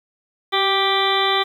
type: harmonic tone with a mistuned harmonic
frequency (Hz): 392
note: G4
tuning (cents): 0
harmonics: 1 / 2 / 3 / 4 / 5 / 6 / 8 / 9 / 10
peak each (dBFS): -23 / -23 / -22 / -32 / -25 / -29 / -27 / -23 / -27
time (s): 0.52-1.44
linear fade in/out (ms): 20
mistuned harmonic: 1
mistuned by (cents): -24
effects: 8-bit